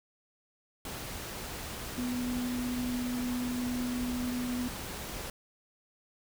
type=tone in noise; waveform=sine; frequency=246.9 Hz; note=B3; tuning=in tune; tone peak=-31 dBFS; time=1.98-4.68 s; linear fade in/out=2 ms; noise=pink; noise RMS=-40 dBFS; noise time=0.85-5.3 s; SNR=+6 dB; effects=none